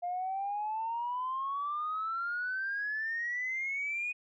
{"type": "exponential sweep", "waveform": "sine", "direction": "up", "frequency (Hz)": [698.5, 2487], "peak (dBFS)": -31, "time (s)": [0.02, 4.13], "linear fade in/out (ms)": 20, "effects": ["tanh soft clip ceiling -27 dBFS"]}